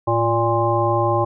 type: harmonic tone with a mistuned harmonic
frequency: 116.54 Hz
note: A#2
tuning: in tune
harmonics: 1 / 3 / 5 / 7 / 9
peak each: -22 / -22 / -22 / -22 / -22 dBFS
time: 0.07-1.25 s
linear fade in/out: 10 ms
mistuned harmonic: 1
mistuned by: -68 cents
effects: none